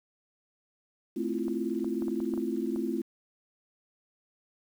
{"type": "chord", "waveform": "sine", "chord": "F major seventh", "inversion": "first", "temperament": "equal", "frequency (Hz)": [220, 261.6, 329.6, 349.2], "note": ["A3", "C4", "E4", "F4"], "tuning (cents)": [0, 0, 0, 0], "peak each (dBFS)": -34, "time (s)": [1.16, 3.02], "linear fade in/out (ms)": 10}
{"type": "clicks", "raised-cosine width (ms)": 1, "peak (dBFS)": -30, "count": 8, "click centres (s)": [1.482, 1.845, 2.022, 2.082, 2.203, 2.338, 2.377, 2.761]}
{"effects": ["9-bit"]}